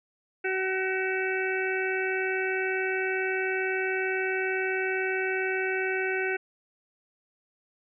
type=harmonic tone; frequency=377.8 Hz; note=F#4; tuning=36 cents sharp; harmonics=1 / 2 / 4 / 5 / 6 / 7; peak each=-29 / -37 / -31 / -37 / -35 / -36 dBFS; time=0.44-6.37 s; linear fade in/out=10 ms; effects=none